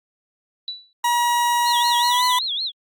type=tone with exponential decay; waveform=sine; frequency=3951 Hz; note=B7; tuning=in tune; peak=-23 dBFS; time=0.68-0.93 s; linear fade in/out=1 ms; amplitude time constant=53 ms
type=tone with pitch glide; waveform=40% pulse; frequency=957 to 995.9 Hz; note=A#5 to B5; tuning=+45 to +14 cents; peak=-16 dBFS; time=1.04-2.39 s; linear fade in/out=5 ms; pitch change=+69 cents; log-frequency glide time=2-2.23 s
type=tone with vibrato; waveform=sine; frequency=3729 Hz; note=A#7; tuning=in tune; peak=-22 dBFS; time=1.64-2.72 s; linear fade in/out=50 ms; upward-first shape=sine; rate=5.3 Hz; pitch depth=230 cents each way
effects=Opus 48 kbps